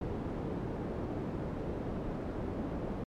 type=low-pass noise; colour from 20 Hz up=white; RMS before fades=-37 dBFS; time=0.01-3.04 s; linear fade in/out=5 ms; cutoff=380 Hz; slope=12 dB/octave; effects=MP3 96 kbps